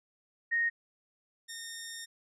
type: tone pair in turn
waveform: sine / 10% pulse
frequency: 1860 / 1834.4 Hz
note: A#6 / A#6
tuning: -4 / -28 cents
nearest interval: unison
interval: 24 cents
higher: first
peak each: -26 / -31 dBFS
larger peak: first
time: 0.51-0.7 / 1.48-2.06 s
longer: second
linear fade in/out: 20 ms
effects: low-pass 11000 Hz 12 dB/octave